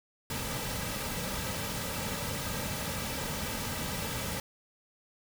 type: noise with comb filter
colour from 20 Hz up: pink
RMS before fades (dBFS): -35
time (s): 0.3-4.4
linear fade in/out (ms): 2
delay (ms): 2.8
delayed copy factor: -0.6
effects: none